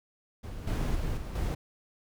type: noise with level steps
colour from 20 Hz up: brown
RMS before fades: -39 / -29 / -32 / -37 / -30 dBFS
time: 0.43-1.55 s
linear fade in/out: 10 ms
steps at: 0.67 / 0.95 / 1.17 / 1.35 s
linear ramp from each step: 5 ms
effects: none